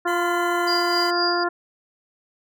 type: harmonic tone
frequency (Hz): 349.2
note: F4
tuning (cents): 0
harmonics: 1 / 2 / 3 / 4 / 5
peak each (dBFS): -24 / -26 / -27 / -26 / -32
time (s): 0.05-1.49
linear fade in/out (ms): 10
type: tone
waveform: 20% pulse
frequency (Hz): 1014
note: B5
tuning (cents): +45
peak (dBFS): -25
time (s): 0.07-1.11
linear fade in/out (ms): 10
type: tone with tremolo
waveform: sine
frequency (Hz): 4827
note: D8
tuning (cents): +47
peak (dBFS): -21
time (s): 0.67-1.44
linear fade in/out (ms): 10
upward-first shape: sine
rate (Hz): 3.9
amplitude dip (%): 60
effects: none